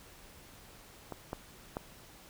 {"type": "clicks", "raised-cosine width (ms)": 1, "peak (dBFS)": [-25, -22, -21], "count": 3, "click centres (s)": [1.123, 1.331, 1.769], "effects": ["pink hiss -55 dBFS RMS until 2.29 s"]}